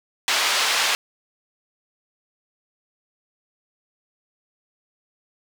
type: band-pass noise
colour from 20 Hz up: white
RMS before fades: -21 dBFS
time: 0.28-0.95 s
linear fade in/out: 0 ms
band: 710 to 4300 Hz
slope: 12 dB/octave
effects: none